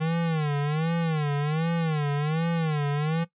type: tone with vibrato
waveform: square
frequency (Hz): 155.56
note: D#3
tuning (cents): 0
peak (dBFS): -24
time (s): 0-3.25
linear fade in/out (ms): 20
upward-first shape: sine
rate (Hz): 1.3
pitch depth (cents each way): 140
effects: noise-tail reverb RT60 0.1 s tail -17 dB re dry + resampled to 8000 Hz